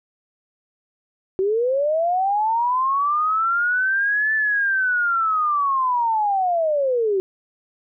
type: linear two-way sweep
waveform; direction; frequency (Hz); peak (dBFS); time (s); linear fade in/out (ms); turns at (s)
sine; up then down; 370 to 1760 to 370; -17; 1.39-7.2; 0; 4.34
effects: none